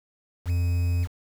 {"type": "tone with quantisation", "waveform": "triangle", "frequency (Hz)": 87.31, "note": "F2", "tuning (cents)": 0, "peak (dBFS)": -19, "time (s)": [0.45, 1.08], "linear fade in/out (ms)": 50, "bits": 7, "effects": []}